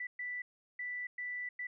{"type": "tone bursts at uneven times", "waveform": "sine", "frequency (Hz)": 1975.5, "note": "B6", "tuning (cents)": 0, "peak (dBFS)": -37, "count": 5, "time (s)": [[0, 0.07], [0.19, 0.42], [0.79, 1.07], [1.18, 1.49], [1.59, 1.67]], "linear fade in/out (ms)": 5, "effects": []}